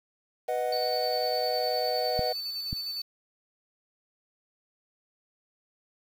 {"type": "chord", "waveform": "triangle", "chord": "B major", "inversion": "none", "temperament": "equal", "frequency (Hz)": [493.9, 622.3, 740], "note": ["B4", "D#5", "F#5"], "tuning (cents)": [0, 0, 0], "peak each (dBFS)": -29, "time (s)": [0.48, 2.33], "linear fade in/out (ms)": 10}
{"type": "tone with tremolo", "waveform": "triangle", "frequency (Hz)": 4506, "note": "C#8", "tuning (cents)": 28, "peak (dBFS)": -30, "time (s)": [0.72, 3.02], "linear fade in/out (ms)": 5, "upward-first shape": "square", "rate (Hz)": 9.8, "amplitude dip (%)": 25}
{"type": "clicks", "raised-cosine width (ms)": 5, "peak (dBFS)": -20, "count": 2, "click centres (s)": [2.193, 2.729]}
{"effects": ["8-bit"]}